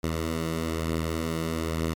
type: beating tone pair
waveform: 10% pulse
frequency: 81 / 82.1 Hz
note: E2 / E2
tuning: -30 / -6 cents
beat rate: 1.1 Hz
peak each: -19 / -27 dBFS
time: 0.03-1.94 s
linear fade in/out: 10 ms
effects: MP3 96 kbps